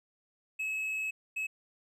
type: tone bursts at uneven times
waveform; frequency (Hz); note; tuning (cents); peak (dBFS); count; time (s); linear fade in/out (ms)
triangle; 2578; E7; -39; -30; 2; 0.59-1.11 / 1.36-1.47; 10
effects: none